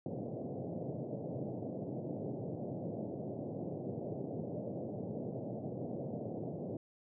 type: band-pass noise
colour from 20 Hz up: pink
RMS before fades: -41 dBFS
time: 0.06-6.77 s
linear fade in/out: 2 ms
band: 110 to 670 Hz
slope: 48 dB/octave
effects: none